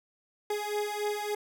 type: beating tone pair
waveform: 30% pulse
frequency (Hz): 415.3 / 418.8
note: G#4 / G#4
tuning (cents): 0 / +15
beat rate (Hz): 3.5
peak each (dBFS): -30 / -31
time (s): 0.5-1.35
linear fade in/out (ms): 5
effects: none

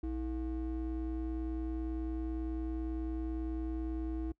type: ring-modulated tone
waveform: triangle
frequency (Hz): 191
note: G3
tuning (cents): -45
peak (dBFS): -29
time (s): 0.03-4.32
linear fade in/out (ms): 5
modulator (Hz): 132
effects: noise-tail reverb RT60 0.1 s tail -23 dB re dry

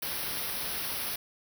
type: band-stop noise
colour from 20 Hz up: white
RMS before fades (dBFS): -34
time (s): 0.02-1.16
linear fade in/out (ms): 5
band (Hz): 5800 to 9400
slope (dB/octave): 96
effects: none

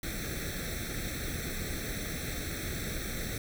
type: noise with comb filter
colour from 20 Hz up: pink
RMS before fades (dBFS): -36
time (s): 0.03-3.38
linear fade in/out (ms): 2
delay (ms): 0.51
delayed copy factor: +0.95
effects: none

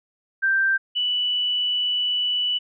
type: tone pair in turn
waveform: sine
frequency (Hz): 1570 / 2964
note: G6 / F#7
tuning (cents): +2 / +2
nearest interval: major seventh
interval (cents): 1100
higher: second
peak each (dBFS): -17 / -20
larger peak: first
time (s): 0.42-0.78 / 0.95-2.59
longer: second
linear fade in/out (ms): 20
effects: none

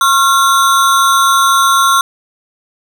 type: ring-modulated tone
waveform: square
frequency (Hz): 1229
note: D#6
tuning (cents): -22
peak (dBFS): -5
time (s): 0.01-2.01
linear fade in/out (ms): 2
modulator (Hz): 143
effects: none

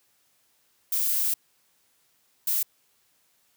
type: noise bursts at uneven times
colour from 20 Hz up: violet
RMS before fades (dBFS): -25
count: 2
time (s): 0.92-1.34 / 2.47-2.63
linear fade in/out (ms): 5
effects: white hiss -67 dBFS RMS until 3.56 s + high-pass 60 Hz 12 dB/octave

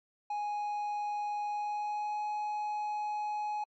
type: tone with pitch glide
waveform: triangle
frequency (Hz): 830.6 to 840.3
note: G#5 to G#5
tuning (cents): 0 to +20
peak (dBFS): -30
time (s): 0.3-3.64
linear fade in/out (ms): 5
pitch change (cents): +20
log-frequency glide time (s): 1.47-2.23
effects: MP3 32 kbps

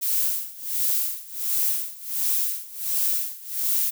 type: noise with tremolo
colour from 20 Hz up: violet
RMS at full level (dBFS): -22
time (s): 0.01-3.91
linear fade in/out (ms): 20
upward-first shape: sine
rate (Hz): 1.4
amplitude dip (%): 90
effects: none

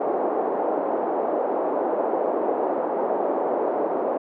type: band-pass noise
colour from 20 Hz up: white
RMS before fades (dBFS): -24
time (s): 0-4.18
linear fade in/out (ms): 10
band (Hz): 320 to 740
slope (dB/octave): 24
effects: none

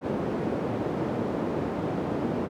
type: band-pass noise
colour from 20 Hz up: white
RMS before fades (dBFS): -29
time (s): 0.01-2.49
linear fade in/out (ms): 50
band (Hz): 140 to 420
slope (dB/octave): 12
effects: none

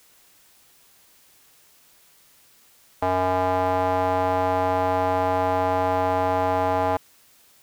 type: tone with band-pass filter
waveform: square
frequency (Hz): 92.2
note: F#2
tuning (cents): -6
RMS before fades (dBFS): -22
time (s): 3.02-6.97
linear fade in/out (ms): 5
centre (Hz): 790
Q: 2.8
effects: white hiss -56 dBFS RMS until 7.62 s

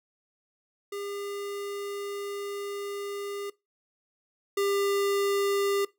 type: tone pair in turn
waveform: square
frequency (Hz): 403.5 / 399.6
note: G#4 / G4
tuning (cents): -50 / +33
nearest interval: unison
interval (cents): 17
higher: first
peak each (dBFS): -34 / -25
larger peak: second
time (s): 0.92-3.5 / 4.57-5.85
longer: first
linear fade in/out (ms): 5
effects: noise-tail reverb RT60 0.2 s tail -20 dB re dry

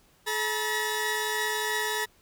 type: tone cluster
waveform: sawtooth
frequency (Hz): 428.7 / 960 / 1749 / 1917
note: A4 / B5 / A6 / A#6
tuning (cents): -45 / -49 / -11 / +48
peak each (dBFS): -29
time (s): 0.26-2.06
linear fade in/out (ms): 20
effects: pink hiss -62 dBFS RMS until 2.21 s

